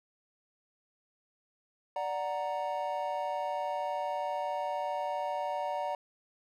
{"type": "chord", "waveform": "triangle", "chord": "D augmented", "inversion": "none", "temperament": "equal", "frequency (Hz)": [587.3, 740, 932.3], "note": ["D5", "F#5", "A#5"], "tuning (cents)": [0, 0, 0], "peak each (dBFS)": -34, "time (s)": [1.96, 5.95], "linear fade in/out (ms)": 2, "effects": []}